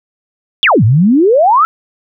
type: exponential two-way sweep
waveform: sine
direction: down then up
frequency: 3603 to 101.6 to 1369 Hz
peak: -5 dBFS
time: 0.63-1.65 s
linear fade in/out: 0 ms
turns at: 0.84 s
effects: none